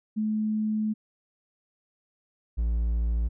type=tone pair in turn; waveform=sine / triangle; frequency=215.3 / 57.03 Hz; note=A3 / A#1; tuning=-37 / -37 cents; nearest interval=octave + major seventh; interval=2300 cents; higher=first; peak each=-24 / -21 dBFS; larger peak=second; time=0.16-0.94 / 2.57-3.29 s; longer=first; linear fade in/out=20 ms; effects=none